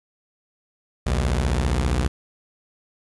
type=beating tone pair; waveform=sawtooth; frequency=60.3 / 75.3 Hz; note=B1 / D2; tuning=-41 / +44 cents; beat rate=15 Hz; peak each=-17 / -20 dBFS; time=1.06-2.08 s; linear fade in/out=10 ms; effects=resampled to 24000 Hz + 8-bit

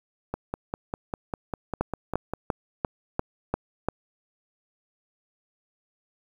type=two click trains; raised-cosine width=1 ms; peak=-10 / -15 dBFS; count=7 / 11; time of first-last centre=1.81-3.886 / 0.34-2.336 s; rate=2.89 / 5.01 Hz; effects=8-bit

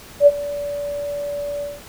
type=tone with ADSR envelope; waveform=sine; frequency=577 Hz; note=D5; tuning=31 cents flat; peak=-4 dBFS; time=0.2-1.81 s; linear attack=67 ms; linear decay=39 ms; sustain=-19 dB; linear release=190 ms; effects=pink hiss -41 dBFS RMS until 1.88 s

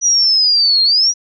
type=linear two-way sweep; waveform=sine; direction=down then up; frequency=5870 to 4186 to 5870 Hz; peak=-9 dBFS; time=0.01-1.14 s; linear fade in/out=50 ms; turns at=0.83 s; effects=none

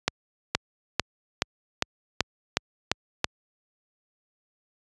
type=accelerating click train; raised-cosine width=0.2 ms; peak=-3 dBFS; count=9; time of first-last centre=0.08-3.244 s; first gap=470 ms; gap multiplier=0.95; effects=high-pass 60 Hz 12 dB/octave + resampled to 22050 Hz

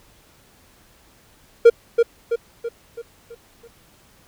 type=tone with echo; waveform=triangle; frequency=466.9 Hz; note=A#4; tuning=3 cents sharp; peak=-3 dBFS; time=1.65-1.7 s; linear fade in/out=10 ms; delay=330 ms; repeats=6; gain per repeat=-6 dB; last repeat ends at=3.68 s; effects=pink hiss -54 dBFS RMS until 4.27 s

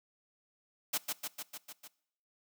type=noise with echo; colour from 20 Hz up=white; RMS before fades=-32 dBFS; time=0.93-0.98 s; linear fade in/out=10 ms; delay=150 ms; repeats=6; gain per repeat=-3 dB; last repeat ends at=1.88 s; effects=noise-tail reverb RT60 0.7 s tail -22 dB re dry + high-pass 200 Hz 12 dB/octave

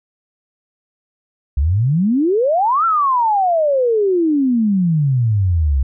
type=exponential two-way sweep; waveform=sine; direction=up then down; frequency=63.9 to 1372 to 63.9 Hz; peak=-12 dBFS; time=1.57-5.83 s; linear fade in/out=5 ms; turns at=2.85 s; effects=none

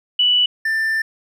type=tone pair in turn; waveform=sine / triangle; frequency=2960 / 1780.5 Hz; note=F#7 / A6; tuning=0 / +20 cents; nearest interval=major sixth; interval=880 cents; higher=first; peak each=-12 / -15 dBFS; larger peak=first; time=0.19-0.46 / 0.65-1.02 s; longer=second; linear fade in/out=5 ms; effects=none

